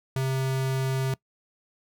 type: tone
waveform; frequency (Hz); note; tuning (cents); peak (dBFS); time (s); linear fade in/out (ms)
square; 132.6; C3; +23; -25; 0.16-1.14; 2
effects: noise-tail reverb RT60 0.1 s tail -22 dB re dry